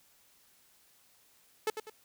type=tone with echo; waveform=sawtooth; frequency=434.3 Hz; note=A4; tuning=23 cents flat; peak=-24 dBFS; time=1.67-1.7 s; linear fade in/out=2 ms; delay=99 ms; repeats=2; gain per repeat=-8 dB; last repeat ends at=1.898 s; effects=white hiss -65 dBFS RMS until 2.04 s